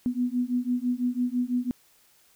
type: beating tone pair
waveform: sine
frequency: 244 / 250 Hz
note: B3 / B3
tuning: -21 / +21 cents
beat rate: 6 Hz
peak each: -27 dBFS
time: 0.06-1.71 s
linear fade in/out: 0 ms
effects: white hiss -61 dBFS RMS until 2.35 s